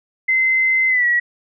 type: tone with pitch glide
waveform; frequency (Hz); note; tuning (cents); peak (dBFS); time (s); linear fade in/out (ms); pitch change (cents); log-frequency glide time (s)
sine; 2062 to 1923.9; C7 to B6; -26 to -46; -13; 0.28-1.2; 10; -120; 0.89-1.06
effects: none